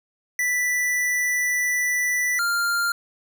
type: tone pair in turn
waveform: square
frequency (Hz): 1975.5 / 1396.9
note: B6 / F6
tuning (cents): 0 / 0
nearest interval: tritone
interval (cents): 600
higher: first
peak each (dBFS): -21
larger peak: neither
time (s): 0.39-2.39 / 2.39-2.92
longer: first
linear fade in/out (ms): 2
effects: none